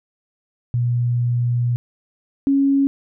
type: tone pair in turn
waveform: sine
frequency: 120.9 / 276.2 Hz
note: B2 / C#4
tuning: -36 / -6 cents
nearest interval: octave + major second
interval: 1430 cents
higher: second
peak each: -16 / -13 dBFS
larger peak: second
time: 0.74-1.76 / 2.47-2.87 s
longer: first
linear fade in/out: 0 ms
effects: none